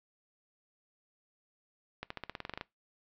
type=accelerating click train; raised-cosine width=0.3 ms; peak=-22 dBFS; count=12; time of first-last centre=2.03-2.611 s; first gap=74 ms; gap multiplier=0.93; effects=noise-tail reverb RT60 0.2 s tail -21 dB re dry + low-pass 5000 Hz 12 dB/octave